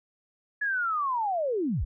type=linear sweep; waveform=sine; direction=down; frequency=1712 to 31 Hz; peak=-25 dBFS; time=0.61-1.85 s; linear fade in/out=10 ms; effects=none